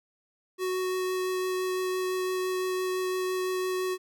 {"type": "tone with vibrato", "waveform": "square", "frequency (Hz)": 370.4, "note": "F#4", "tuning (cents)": 2, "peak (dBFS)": -28, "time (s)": [0.58, 3.98], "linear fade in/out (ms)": 50, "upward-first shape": "triangle", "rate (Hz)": 5.9, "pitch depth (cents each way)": 9, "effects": []}